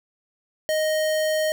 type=tone; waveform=square; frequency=622.3 Hz; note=D#5; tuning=in tune; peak=-21 dBFS; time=0.69-1.52 s; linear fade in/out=0 ms; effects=none